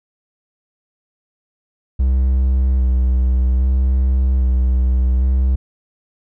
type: tone with vibrato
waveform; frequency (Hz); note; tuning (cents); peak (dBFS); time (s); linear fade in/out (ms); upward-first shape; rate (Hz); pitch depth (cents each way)
triangle; 64; C2; -38; -10; 1.99-5.56; 10; square; 0.62; 23
effects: none